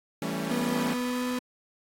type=chord; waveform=sawtooth; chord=A dominant seventh; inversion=second; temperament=equal with one note detuned; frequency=164.81 / 196 / 223.7 / 277.2 Hz; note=E3 / G3 / A3 / C#4; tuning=0 / 0 / +29 / 0 cents; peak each=-31 dBFS; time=0.22-0.94 s; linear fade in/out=2 ms
type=tone with pitch glide; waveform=35% pulse; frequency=243.8 to 249.6 Hz; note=B3 to B3; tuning=-22 to +19 cents; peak=-26 dBFS; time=0.5-1.39 s; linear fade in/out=5 ms; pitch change=+41 cents; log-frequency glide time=0.6-1.26 s
effects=AAC 48 kbps